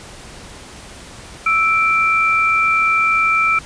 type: tone pair together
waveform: sine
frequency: 1318.5 / 2349 Hz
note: E6 / D7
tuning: 0 / 0 cents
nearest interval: minor seventh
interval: 1000 cents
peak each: -15 dBFS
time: 1.46-3.59 s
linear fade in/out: 5 ms
effects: pink hiss -37 dBFS RMS until 3.65 s + resampled to 22050 Hz